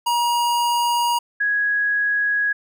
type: tone pair in turn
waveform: square / sine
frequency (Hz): 952 / 1663.5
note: A#5 / G#6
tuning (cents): +36 / +2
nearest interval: minor seventh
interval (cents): 966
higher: second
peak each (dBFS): -18 / -17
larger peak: second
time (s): 0.06-1.19 / 1.4-2.53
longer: neither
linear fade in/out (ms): 10
effects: none